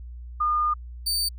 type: tone pair in turn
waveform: sine / sawtooth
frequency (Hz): 1216 / 4591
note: D#6 / D8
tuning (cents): -40 / -40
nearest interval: octave + major seventh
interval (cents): 2300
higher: second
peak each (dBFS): -20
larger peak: neither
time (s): 0.4-0.74 / 1.06-1.29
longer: first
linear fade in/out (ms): 10
effects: added 60 Hz sine -36 dBFS peak until 1.38 s